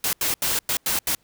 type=noise bursts at uneven times; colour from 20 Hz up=white; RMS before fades=-23 dBFS; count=6; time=0.04-0.13 / 0.21-0.34 / 0.42-0.59 / 0.69-0.77 / 0.86-0.99 / 1.07-1.15 s; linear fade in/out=2 ms; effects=pink hiss -63 dBFS RMS until 1.23 s